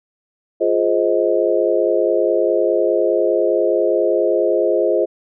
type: chord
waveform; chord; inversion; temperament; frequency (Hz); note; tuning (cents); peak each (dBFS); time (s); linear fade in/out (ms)
sine; F minor seventh; none; just; 349.2 / 419.1 / 523.8 / 628.6; F4 / Ab4 / C5 / Eb5; 0 / +16 / +2 / +18; -19; 0.6-5.06; 20
effects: none